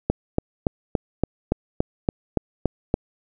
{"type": "click train", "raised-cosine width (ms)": 2, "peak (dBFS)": -5, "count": 11, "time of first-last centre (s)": [0.1, 2.941], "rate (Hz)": 3.52, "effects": []}